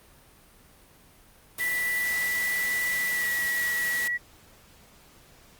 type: noise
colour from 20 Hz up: white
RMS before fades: -35 dBFS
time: 1.58-4.08 s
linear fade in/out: 5 ms
type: tone with pitch glide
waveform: sine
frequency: 1968 to 1935.3 Hz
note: B6 to B6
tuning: -7 to -36 cents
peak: -25 dBFS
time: 1.59-4.18 s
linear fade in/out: 20 ms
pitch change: -29 cents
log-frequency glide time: 3.1-3.27 s
effects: pink hiss -55 dBFS RMS until 5.59 s + Opus 32 kbps